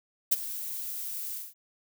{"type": "noise with ADSR envelope", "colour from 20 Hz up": "violet", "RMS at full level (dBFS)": -20, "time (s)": [0.31, 1.54], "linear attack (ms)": 14, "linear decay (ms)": 26, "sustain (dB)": -16, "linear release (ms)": 190, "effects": []}